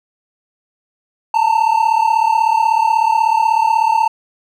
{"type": "tone pair together", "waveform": "triangle", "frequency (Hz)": [878, 914.3], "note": ["A5", "A#5"], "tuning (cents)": [-4, -34], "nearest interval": "minor second", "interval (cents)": 70, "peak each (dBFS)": -12, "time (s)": [1.34, 4.08], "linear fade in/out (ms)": 5, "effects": []}